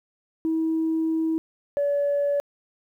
sine tone pair in turn, 322 / 571.8 Hz, E4 / D5, -41 / -46 cents, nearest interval minor seventh, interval 995 cents, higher second, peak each -20 / -19 dBFS, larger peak second, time 0.45-1.38 / 1.77-2.4 s, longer first, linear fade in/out 0 ms, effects tanh soft clip ceiling -17 dBFS + 10-bit

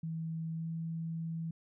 sine tone with pitch glide, 162.3 to 163.9 Hz, E3 to E3, -27 to -10 cents, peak -35 dBFS, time 0.03-1.51 s, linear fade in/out 5 ms, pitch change +17 cents, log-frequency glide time 0.54-0.67 s, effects none

